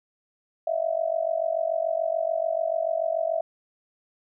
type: tone with amplitude modulation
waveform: sine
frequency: 655 Hz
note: E5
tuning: 11 cents flat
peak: -19 dBFS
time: 0.67-3.41 s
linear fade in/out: 5 ms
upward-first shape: sine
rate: 46.9 Hz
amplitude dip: 90%
effects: none